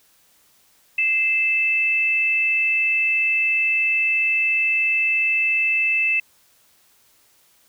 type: tone pair together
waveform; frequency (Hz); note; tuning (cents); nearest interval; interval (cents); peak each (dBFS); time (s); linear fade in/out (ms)
sine; 2083 / 2637; C7 / E7; -8 / 0; major third; 408; -27 / -17; 0.98-6.2; 5
effects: white hiss -58 dBFS RMS until 7.68 s